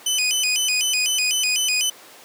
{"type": "tone with vibrato", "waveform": "20% pulse", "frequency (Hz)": 2739, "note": "F7", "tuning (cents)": -34, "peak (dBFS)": -13, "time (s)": [0.06, 1.9], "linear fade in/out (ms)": 5, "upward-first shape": "square", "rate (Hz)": 4, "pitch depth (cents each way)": 170, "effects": ["pink hiss -44 dBFS RMS until 2.24 s", "high-pass 400 Hz 12 dB/octave"]}